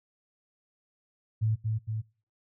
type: tone with echo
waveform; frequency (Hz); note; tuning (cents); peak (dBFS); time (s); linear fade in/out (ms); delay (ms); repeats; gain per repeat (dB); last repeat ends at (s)
sine; 109.8; A2; -3; -23; 1.41-1.56; 20; 230; 2; -3; 2.02
effects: noise-tail reverb RT60 0.4 s tail -25 dB re dry